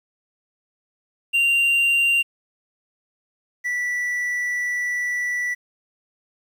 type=tone pair in turn; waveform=triangle; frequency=2774 / 1961.5 Hz; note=F7 / B6; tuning=-12 / -12 cents; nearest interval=tritone; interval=600 cents; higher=first; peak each=-14 / -20 dBFS; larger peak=first; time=1.33-2.23 / 3.64-5.55 s; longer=second; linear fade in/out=20 ms; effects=9-bit